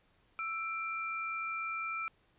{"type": "tone pair together", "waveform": "sine", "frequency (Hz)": [1327, 2363], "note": ["E6", "D7"], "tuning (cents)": [11, 10], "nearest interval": "minor seventh", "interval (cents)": 999, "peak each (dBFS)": [-37, -38], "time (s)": [0.39, 2.08], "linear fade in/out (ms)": 0, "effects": ["pink hiss -70 dBFS RMS until 2.38 s", "resampled to 8000 Hz"]}